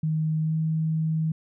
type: tone with pitch glide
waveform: sine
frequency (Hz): 156.9 to 158.91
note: D#3 to D#3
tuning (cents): +15 to +37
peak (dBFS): -22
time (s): 0.03-1.32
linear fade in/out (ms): 5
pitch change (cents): +22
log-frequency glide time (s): 0.41-0.55
effects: none